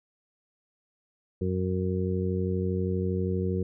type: harmonic tone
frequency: 92.5 Hz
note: F#2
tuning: in tune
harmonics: 1 / 2 / 3 / 4 / 5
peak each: -29 / -30 / -40 / -32 / -34 dBFS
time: 1.41-3.63 s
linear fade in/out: 5 ms
effects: none